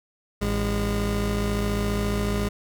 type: tone pair together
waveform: 25% pulse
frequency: 54.41 / 204.3 Hz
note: A1 / G#3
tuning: -19 / -28 cents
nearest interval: octave + major seventh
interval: 2291 cents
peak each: -22 dBFS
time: 0.41-2.49 s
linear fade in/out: 10 ms
effects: none